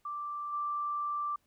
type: tone with level steps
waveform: sine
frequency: 1174.7 Hz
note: D6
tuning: in tune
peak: -35 / -31 dBFS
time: 0.05-1.36 s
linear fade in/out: 5 ms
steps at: 0.52 s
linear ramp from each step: 20 ms
effects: pink hiss -74 dBFS RMS until 1.46 s